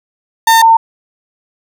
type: tone pair in turn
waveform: 35% pulse / sine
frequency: 906 / 906 Hz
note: A#5 / A#5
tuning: -50 / -50 cents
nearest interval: unison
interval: 0 cents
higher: neither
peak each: -3 dBFS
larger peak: neither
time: 0.47-0.62 / 0.62-0.77 s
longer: neither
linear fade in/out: 5 ms
effects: none